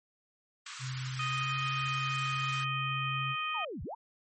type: high-pass noise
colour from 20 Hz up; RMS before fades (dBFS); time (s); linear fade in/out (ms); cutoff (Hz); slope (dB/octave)
pink; -43; 0.66-2.64; 5; 1100; 48
type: tone with pitch glide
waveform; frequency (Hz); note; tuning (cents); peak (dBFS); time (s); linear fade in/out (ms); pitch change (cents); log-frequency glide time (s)
sine; 129.8 to 134.61; C3 to C3; -13 to +50; -35; 0.79-3.36; 50; +63; 1.2-1.53
type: harmonic tone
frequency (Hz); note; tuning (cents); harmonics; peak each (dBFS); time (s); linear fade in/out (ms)
622.3; D#5; 0; 2 / 3 / 4 / 5; -34 / -44 / -36 / -40; 1.19-3.65; 5
type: linear two-way sweep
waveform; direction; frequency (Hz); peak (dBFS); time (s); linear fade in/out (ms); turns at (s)
sine; down then up; 987.8 to 49 to 987.8; -37; 3.54-3.95; 10; 3.83
effects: MP3 32 kbps